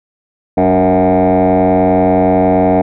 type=tone with frequency modulation; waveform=sine; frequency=466.2 Hz; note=A#4; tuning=in tune; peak=-5 dBFS; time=0.57-2.82 s; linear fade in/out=10 ms; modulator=90.6 Hz; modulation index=3.4; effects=tanh soft clip ceiling -6 dBFS